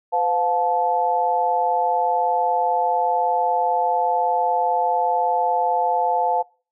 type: tone cluster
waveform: sine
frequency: 507 / 710 / 871 Hz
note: B4 / F5 / A5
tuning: +45 / +28 / -18 cents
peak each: -25 / -21 / -20 dBFS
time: 0.12-6.43 s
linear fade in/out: 20 ms
effects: noise-tail reverb RT60 0.4 s tail -25 dB re dry